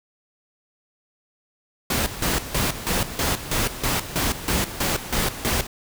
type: noise with tremolo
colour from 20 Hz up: pink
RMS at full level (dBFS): -22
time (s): 1.9-5.67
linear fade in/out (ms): 5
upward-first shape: square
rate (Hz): 3.1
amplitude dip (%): 75
effects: none